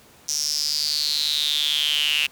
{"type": "tone with high-pass filter sweep", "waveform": "sawtooth", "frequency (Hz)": 148.9, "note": "D3", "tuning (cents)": 24, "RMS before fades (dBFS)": -23, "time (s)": [0.28, 2.27], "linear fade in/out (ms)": 10, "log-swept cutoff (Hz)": [5800, 2700], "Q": 9.4, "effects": ["pink hiss -51 dBFS RMS until 2.31 s", "high-pass 80 Hz 12 dB/octave"]}